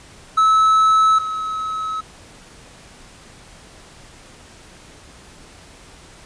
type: tone pair in turn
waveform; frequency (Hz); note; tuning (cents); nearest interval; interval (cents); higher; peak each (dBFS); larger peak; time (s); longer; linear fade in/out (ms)
triangle; 1300 / 1286.6; E6 / E6; -24 / -42; unison; 18; first; -9 / -20; first; 0.37-1.19 / 1.19-2.01; neither; 10
effects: pink hiss -44 dBFS RMS until 6.25 s + resampled to 22050 Hz